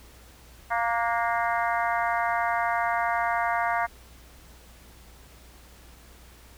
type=harmonic tone with a mistuned harmonic; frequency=232.6 Hz; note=A#3; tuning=4 cents flat; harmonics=3 / 4 / 5 / 6 / 7 / 8 / 9; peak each=-27 / -29 / -31 / -33 / -34 / -35 / -36 dBFS; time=0.7-3.87 s; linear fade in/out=20 ms; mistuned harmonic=6; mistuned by=+46 cents; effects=added 60 Hz sine -51 dBFS peak until 6.57 s + pink hiss -53 dBFS RMS until 6.57 s